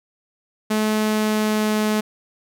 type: tone with pitch glide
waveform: sawtooth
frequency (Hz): 215.2 to 213.8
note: A3 to A3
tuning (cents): -38 to -49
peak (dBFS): -14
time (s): 0.7-2.01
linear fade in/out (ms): 10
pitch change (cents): -11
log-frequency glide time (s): 0.94-1.79
effects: none